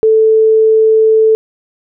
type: tone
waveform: sine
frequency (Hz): 440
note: A4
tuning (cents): 0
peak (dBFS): -5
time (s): 0.03-1.35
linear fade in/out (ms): 0
effects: none